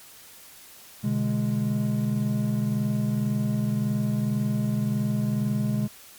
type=chord; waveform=triangle; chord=G# diminished; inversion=first; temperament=equal with one note detuned; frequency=124.98 / 146.83 / 207.7 Hz; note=B2 / D3 / G#3; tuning=+21 / 0 / 0 cents; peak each=-25 / -28 / -23 dBFS; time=1.03-5.88 s; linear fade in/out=20 ms; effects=white hiss -48 dBFS RMS until 6.18 s + MP3 96 kbps